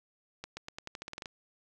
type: accelerating click train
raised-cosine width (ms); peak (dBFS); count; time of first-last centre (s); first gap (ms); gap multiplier
0.2; -23; 12; 0.44-1.258; 130; 0.88
effects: none